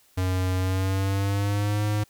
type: tone with pitch glide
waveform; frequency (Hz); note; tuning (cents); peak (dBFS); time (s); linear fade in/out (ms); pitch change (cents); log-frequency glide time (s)
square; 92.5 to 105.03; F#2 to G#2; 0 to +20; -23; 0.17-2.04; 10; +220; 0.57-1.84
effects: white hiss -60 dBFS RMS until 2.09 s